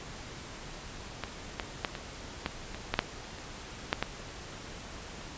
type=clicks; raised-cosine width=0.3 ms; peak=-17 / -15 / -12 / -21 / -14 / -23 / -11 / -7 / -29 / -9 / -12 dBFS; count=11; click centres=1.237 / 1.598 / 1.848 / 1.952 / 2.461 / 2.746 / 2.94 / 2.991 / 3.386 / 3.929 / 4.026 s; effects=pink hiss -44 dBFS RMS until 5.37 s + resampled to 16000 Hz